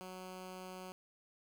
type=tone; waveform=10% pulse; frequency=185 Hz; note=F#3; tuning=in tune; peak=-38 dBFS; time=0.01-0.92 s; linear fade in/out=0 ms; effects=12-bit